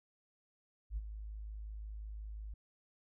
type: tone with ADSR envelope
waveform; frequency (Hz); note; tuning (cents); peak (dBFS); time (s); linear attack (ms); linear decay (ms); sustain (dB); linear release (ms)
sine; 52.8; G#1; +29; -32; 0.9-2.54; 70; 32; -10; 4
effects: tanh soft clip ceiling -31 dBFS